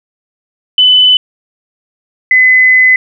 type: tone pair in turn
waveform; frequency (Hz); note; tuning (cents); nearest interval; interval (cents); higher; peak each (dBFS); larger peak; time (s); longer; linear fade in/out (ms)
sine; 3008 / 2025; F#7 / B6; +28 / +43; perfect fifth; 685; first; -3; neither; 0.78-1.17 / 2.31-2.96; second; 2
effects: none